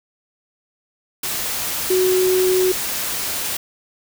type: tone in noise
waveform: sine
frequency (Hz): 370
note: F#4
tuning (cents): 0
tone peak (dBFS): -14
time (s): 1.9-2.72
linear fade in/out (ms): 5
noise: white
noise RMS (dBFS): -24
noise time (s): 1.23-3.57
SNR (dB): +7
effects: none